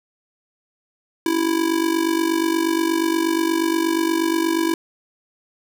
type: tone with amplitude modulation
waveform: square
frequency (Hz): 329.6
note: E4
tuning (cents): 0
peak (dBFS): -15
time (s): 1.26-4.74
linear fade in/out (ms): 2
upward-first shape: sine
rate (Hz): 48.4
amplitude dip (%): 75
effects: none